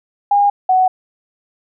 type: tone pair in turn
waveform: sine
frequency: 812 / 745.1 Hz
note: G#5 / F#5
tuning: -39 / +12 cents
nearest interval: minor second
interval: 149 cents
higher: first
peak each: -9 dBFS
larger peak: neither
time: 0.31-0.5 / 0.69-0.88 s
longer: neither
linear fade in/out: 5 ms
effects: none